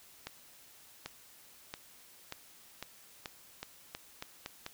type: accelerating click train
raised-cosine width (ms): 0.2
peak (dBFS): -22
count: 11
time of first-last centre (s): 0.27-4.664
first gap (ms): 790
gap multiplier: 0.86
effects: white hiss -58 dBFS RMS until 4.73 s